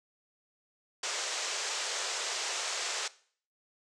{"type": "band-pass noise", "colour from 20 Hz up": "white", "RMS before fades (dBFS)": -35, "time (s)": [1.03, 3.08], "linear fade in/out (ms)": 5, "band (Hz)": [390, 7700], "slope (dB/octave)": 48, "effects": ["noise-tail reverb RT60 0.5 s tail -19 dB re dry"]}